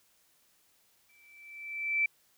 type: tone with exponential growth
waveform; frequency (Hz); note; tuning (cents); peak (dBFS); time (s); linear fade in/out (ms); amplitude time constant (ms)
sine; 2327; D7; -17; -23; 1.09-2.06; 5; 210
effects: white hiss -68 dBFS RMS until 2.37 s